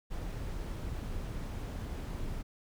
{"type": "noise", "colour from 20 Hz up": "brown", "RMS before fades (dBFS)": -38, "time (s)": [0.1, 2.43], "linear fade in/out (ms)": 20, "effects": []}